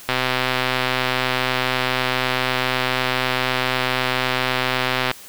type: click train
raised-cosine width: 0.3 ms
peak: -3 dBFS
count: 644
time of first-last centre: 0.09-5.113 s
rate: 128 Hz
effects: white hiss -41 dBFS RMS until 5.28 s